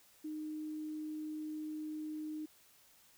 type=tone; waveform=sine; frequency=307.7 Hz; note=D#4; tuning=19 cents flat; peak=-39 dBFS; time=0.24-2.46 s; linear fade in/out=10 ms; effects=white hiss -65 dBFS RMS until 3.17 s